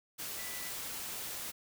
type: tone in noise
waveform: sine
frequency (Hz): 1978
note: B6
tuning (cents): +2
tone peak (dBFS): -48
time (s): 0.37-0.71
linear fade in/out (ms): 20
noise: white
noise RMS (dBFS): -41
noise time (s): 0.18-1.52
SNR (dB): -10
effects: none